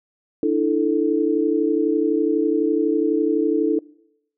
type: chord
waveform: sine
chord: D suspended second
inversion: none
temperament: equal with one note detuned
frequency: 297.6 / 329.6 / 440 Hz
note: D4 / E4 / A4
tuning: +23 / 0 / 0 cents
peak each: -21 dBFS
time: 0.43-3.79 s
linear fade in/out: 2 ms
effects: noise-tail reverb RT60 0.9 s tail -26 dB re dry